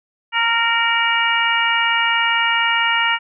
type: harmonic tone with a mistuned harmonic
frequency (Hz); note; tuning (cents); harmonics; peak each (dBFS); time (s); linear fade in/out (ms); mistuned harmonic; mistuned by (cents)
462.2; A#4; -15; 2 / 3 / 4 / 5 / 6; -21 / -21 / -21 / -21 / -21; 0.32-3.19; 50; 6; +46
effects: none